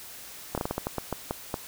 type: slowing click train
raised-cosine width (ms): 1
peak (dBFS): -14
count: 11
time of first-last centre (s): 0.55-1.542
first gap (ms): 27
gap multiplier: 1.27
effects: white hiss -44 dBFS RMS until 1.67 s